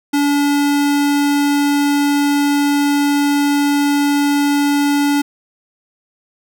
square tone, 287 Hz, D4, 40 cents flat, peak -13 dBFS, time 0.13-5.22 s, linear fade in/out 10 ms, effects none

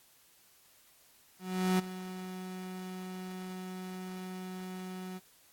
35% pulse tone with ADSR envelope, 185 Hz, F#3, in tune, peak -23 dBFS, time 1.39-5.2 s, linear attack 400 ms, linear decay 14 ms, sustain -15 dB, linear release 33 ms, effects white hiss -63 dBFS RMS until 5.52 s + AAC 64 kbps

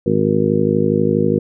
harmonic tone, 52.3 Hz, G#1, 13 cents sharp, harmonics 2 / 3 / 4 / 5 / 6 / 7 / 8 / 9, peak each -25 / -20 / -19 / -21 / -29 / -19 / -26 / -19 dBFS, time 0.06-1.39 s, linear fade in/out 5 ms, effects none

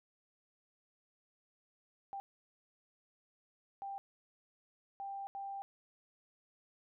sine tone bursts at uneven times, 790 Hz, G5, 13 cents sharp, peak -40 dBFS, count 4, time 2.13-2.2 / 3.82-3.98 / 5-5.27 / 5.35-5.62 s, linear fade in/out 0 ms, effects none

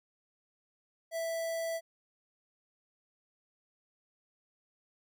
square tone with notch filter, 659.3 Hz, E5, in tune, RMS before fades -35 dBFS, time 1.11-1.81 s, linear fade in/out 50 ms, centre 2900 Hz, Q 1.8, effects none

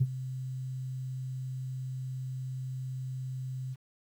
sine tone with ADSR envelope, 129.8 Hz, C3, 13 cents flat, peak -19 dBFS, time 0-3.76 s, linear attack 14 ms, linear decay 45 ms, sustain -15 dB, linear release 36 ms, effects tanh soft clip ceiling -16 dBFS + 10-bit

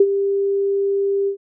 sine tone with ADSR envelope, 396.6 Hz, G4, 20 cents sharp, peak -6 dBFS, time 0-1.37 s, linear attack 5 ms, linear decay 49 ms, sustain -10 dB, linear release 95 ms, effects none

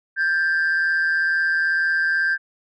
sine tone pair together, 1579 / 1741.1 Hz, G6 / A6, +12 / -19 cents, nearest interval major second, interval 169 cents, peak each -16 / -24 dBFS, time 0.16-2.38 s, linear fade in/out 50 ms, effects tanh soft clip ceiling -15 dBFS

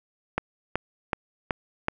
click train, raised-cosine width 0.5 ms, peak -9 dBFS, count 5, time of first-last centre 0.38-1.884 s, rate 2.66 Hz, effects none

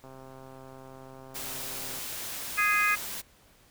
click train, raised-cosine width 1 ms, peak -34 dBFS, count 258, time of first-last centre 0.04-1.987 s, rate 132 Hz
white noise, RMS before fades -37 dBFS, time 1.34-3.22 s, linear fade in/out 20 ms
harmonic tone, 414.8 Hz, G#4, 2 cents flat, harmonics 3 / 4 / 5 / 6, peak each -28 / -28 / -28 / -28 dBFS, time 2.57-2.96 s, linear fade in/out 20 ms
effects pink hiss -60 dBFS RMS until 3.7 s

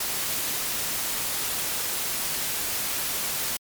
white noise, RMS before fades -28 dBFS, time 0-3.57 s, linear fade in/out 5 ms, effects MP3 96 kbps

